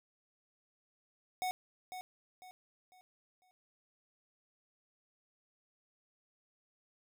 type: tone with echo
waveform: square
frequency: 738 Hz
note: F#5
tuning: 5 cents flat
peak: -34 dBFS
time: 1.42-1.51 s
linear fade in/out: 0 ms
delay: 500 ms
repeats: 4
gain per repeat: -9 dB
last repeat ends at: 3.51 s
effects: none